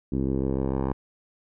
10% pulse tone with low-pass filter sweep, 66.7 Hz, C2, 34 cents sharp, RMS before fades -26 dBFS, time 0.12-0.93 s, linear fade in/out 5 ms, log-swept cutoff 290 to 900 Hz, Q 1.6, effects none

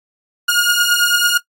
sawtooth beating tone pair, 1426 / 1435 Hz, F6 / F6, +36 / +47 cents, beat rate 9 Hz, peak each -11 dBFS, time 0.48-1.38 s, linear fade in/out 10 ms, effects noise-tail reverb RT60 0.1 s tail -19 dB re dry + AAC 48 kbps

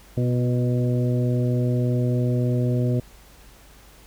harmonic tone with a mistuned harmonic, 123.47 Hz, B2, in tune, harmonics 1 / 2 / 3 / 4 / 5, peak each -20 / -26 / -30 / -32 / -34 dBFS, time 0.17-3 s, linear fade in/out 5 ms, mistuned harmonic 3, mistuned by -25 cents, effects added 50 Hz sine -49 dBFS peak until 4.06 s + pink hiss -51 dBFS RMS until 4.06 s

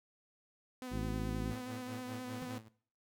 sawtooth tone with vibrato, 251.9 Hz, B3, 34 cents sharp, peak -38 dBFS, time 0.82-2.58 s, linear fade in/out 0 ms, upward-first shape square, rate 9.5 Hz, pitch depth 20 cents each way
harmonic tone, 53.6 Hz, A1, 45 cents flat, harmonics 1 / 2 / 3 / 4 / 5 / 6 / 7, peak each -40 / -41 / -43 / -42 / -48 / -48 / -48 dBFS, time 0.9-1.55 s, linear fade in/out 50 ms
sawtooth tone with tremolo, 110.4 Hz, A2, 6 cents sharp, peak -39 dBFS, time 1.49-2.69 s, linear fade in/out 20 ms, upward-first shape sine, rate 5 Hz, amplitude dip 85%
square tone with exponential decay, 161.9 Hz, E3, 31 cents flat, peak -40 dBFS, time 2.42-2.54 s, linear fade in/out 0 ms, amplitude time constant 25 ms
effects noise-tail reverb RT60 0.5 s tail -20 dB re dry

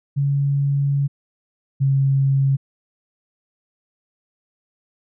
sine tone pair in turn, 140.5 / 136.5 Hz, C#3 / C#3, +24 / -26 cents, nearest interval minor second, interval 50 cents, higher first, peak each -16 / -14 dBFS, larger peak second, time 0.16-1.08 / 1.8-2.57 s, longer first, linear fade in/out 20 ms, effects none

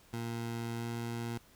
20% pulse tone with pitch glide, 116.54 to 117.22 Hz, A#2 to A#2, 0 to +10 cents, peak -31 dBFS, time 0.13-1.38 s, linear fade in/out 5 ms, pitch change +10 cents, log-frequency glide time 0.77-0.85 s, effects pink hiss -62 dBFS RMS until 1.55 s

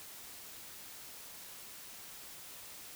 silence, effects white hiss -50 dBFS RMS until 2.95 s

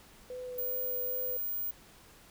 sine tone with vibrato, 500 Hz, B4, 21 cents sharp, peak -38 dBFS, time 0.3-1.37 s, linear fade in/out 2 ms, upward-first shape sine, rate 2.5 Hz, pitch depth 13 cents each way
sine tone, 15400 Hz, B9, 45 cents flat, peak -32 dBFS, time 0.58-1.71 s, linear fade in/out 5 ms
effects pink hiss -57 dBFS RMS until 2.3 s

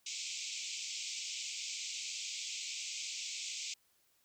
white band-pass noise, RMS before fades -42 dBFS, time 0.06-3.74 s, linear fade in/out 5 ms, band 2200 to 7700 Hz, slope 96 dB/octave, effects white hiss -73 dBFS RMS until 4.24 s

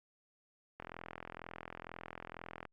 click train, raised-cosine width 0.5 ms, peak -29 dBFS, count 79, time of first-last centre 0.8-2.653 s, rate 42.1 Hz, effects Opus 48 kbps

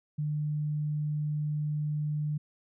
sine tone, 150 Hz, D3, 37 cents sharp, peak -28 dBFS, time 0.18-2.38 s, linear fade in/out 10 ms, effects none

